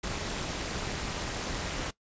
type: noise with amplitude modulation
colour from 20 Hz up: pink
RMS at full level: -31 dBFS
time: 0.03-1.91 s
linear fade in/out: 10 ms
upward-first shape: sine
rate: 235 Hz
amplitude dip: 70%
effects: noise-tail reverb RT60 0.1 s tail -19 dB re dry + resampled to 16000 Hz